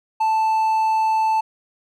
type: tone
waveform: triangle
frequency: 880 Hz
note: A5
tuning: in tune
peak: -14 dBFS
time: 0.2-1.41 s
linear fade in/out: 10 ms
effects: none